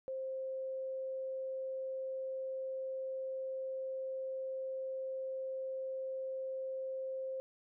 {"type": "tone", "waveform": "sine", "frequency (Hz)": 527, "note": "C5", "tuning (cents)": 12, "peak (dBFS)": -37, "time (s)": [0.08, 7.4], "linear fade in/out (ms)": 0, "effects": []}